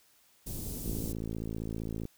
pink band-stop noise, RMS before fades -38 dBFS, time 0.46-1.13 s, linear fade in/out 10 ms, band 300 to 8400 Hz, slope 12 dB/octave
click train, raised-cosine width 3 ms, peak -24 dBFS, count 67, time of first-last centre 0.86-2.053 s, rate 55.3 Hz
effects white hiss -65 dBFS RMS until 2.17 s

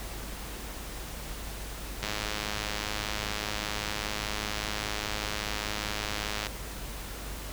click train, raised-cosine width 0.2 ms, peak -14 dBFS, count 467, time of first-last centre 2.03-6.468 s, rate 105 Hz, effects added 50 Hz sine -40 dBFS peak until 7.52 s + pink hiss -41 dBFS RMS until 7.52 s

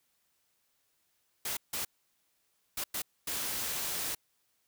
white noise bursts at uneven times, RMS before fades -35 dBFS, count 5, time 1.45-1.57 / 1.73-1.85 / 2.77-2.84 / 2.94-3.02 / 3.27-4.15 s, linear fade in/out 5 ms, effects white hiss -75 dBFS RMS until 4.67 s

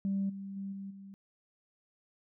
sine tone with level steps, 196 Hz, G3, in tune, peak -28 / -39 / -36 / -39 / -46 dBFS, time 0.05-1.14 s, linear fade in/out 0 ms, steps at 0.29 / 0.56 / 0.72 / 0.9 s, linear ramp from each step 10 ms, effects tanh soft clip ceiling -25 dBFS

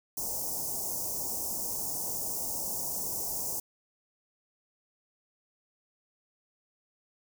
white band-stop noise, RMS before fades -34 dBFS, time 0.17-3.6 s, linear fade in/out 5 ms, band 950 to 5400 Hz, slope 48 dB/octave, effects none

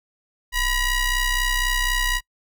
sawtooth ring-modulated tone, 970 Hz, B5, 31 cents flat, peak -13 dBFS, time 0.52-2.21 s, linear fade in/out 50 ms, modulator 938 Hz, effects noise-tail reverb RT60 0.1 s tail -26 dB re dry

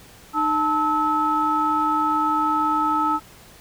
sine tone cluster, 306.5 / 880 / 1298 Hz, D#4 / A5 / E6, -26 / 0 / -27 cents, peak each -25 / -22 / -20 dBFS, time 0.33-3.2 s, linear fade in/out 50 ms, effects tanh soft clip ceiling -9 dBFS + pink hiss -47 dBFS RMS until 3.6 s

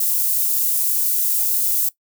white high-pass noise, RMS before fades -19 dBFS, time 0-1.89 s, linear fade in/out 5 ms, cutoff 11000 Hz, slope 12 dB/octave, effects noise-tail reverb RT60 0.1 s tail -19 dB re dry

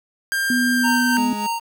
45% pulse tone with pitch glide, 1594 to 1556.7 Hz, G6 to G6, +28 to -13 cents, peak -19 dBFS, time 0.32-1.17 s, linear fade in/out 0 ms, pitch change -41 cents, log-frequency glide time 0.72-1.02 s
sine tone with vibrato, 246.9 Hz, B3, in tune, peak -18 dBFS, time 0.5-1.33 s, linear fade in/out 2 ms, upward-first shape sine, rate 20 Hz, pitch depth 11 cents each way
square tone with tremolo, 925 Hz, A#5, 14 cents flat, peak -21 dBFS, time 0.83-1.6 s, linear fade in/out 20 ms, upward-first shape sine, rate 3.4 Hz, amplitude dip 60%
40% pulse tone, 208.7 Hz, G#3, 9 cents sharp, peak -26 dBFS, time 1.17-1.47 s, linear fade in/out 10 ms
effects 8-bit

